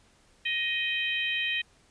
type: harmonic tone with a mistuned harmonic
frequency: 625 Hz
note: D#5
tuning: 8 cents sharp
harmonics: 3 / 4 / 5 / 6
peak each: -32 / -30 / -32 / -39 dBFS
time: 0.45-1.62 s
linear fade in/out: 10 ms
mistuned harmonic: 6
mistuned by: +36 cents
effects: pink hiss -62 dBFS RMS until 1.9 s + resampled to 22050 Hz